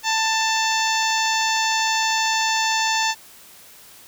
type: harmonic tone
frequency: 887 Hz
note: A5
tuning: 14 cents sharp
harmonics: 1 / 2 / 3 / 4 / 5 / 6 / 7 / 8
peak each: -22 / -25 / -27 / -28 / -29 / -30 / -30 / -31 dBFS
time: 0.03-3.15 s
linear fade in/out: 50 ms
effects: white hiss -46 dBFS RMS until 4.07 s